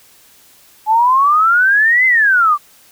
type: exponential two-way sweep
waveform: sine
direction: up then down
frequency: 848 to 2079 to 1145 Hz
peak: -8 dBFS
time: 0.86-2.58 s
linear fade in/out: 50 ms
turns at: 2.06 s
effects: white hiss -47 dBFS RMS until 2.91 s